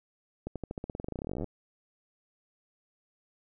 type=accelerating click train; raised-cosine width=2 ms; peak=-22 dBFS; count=28; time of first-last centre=0.47-1.443 s; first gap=87 ms; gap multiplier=0.92; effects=none